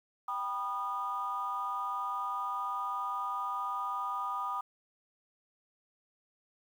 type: chord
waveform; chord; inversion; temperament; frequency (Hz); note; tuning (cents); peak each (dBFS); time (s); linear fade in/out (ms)
sine; G augmented; none; just; 784 / 980 / 1225; G5 / B5 / D#6; 0 / -14 / -27; -40 / -37 / -34; 0.28-4.61; 5
effects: tanh soft clip ceiling -24 dBFS + 10-bit